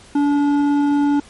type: tone with hard clipping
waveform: sine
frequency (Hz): 287.7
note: D4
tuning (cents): -36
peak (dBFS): -15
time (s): 0.15-1.2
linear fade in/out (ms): 5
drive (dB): 8
effects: pink hiss -45 dBFS RMS until 1.29 s + MP3 48 kbps